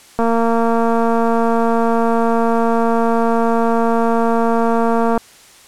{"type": "click train", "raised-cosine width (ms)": 1, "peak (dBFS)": -4, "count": 1148, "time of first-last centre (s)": [0.19, 5.177], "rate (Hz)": 230, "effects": ["white hiss -44 dBFS RMS until 5.67 s", "low-pass 10000 Hz 12 dB/octave"]}